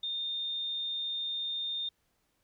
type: tone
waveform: sine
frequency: 3637 Hz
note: A#7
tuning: 43 cents flat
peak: -32 dBFS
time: 0.03-1.89 s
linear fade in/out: 5 ms
effects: pink hiss -75 dBFS RMS until 2.43 s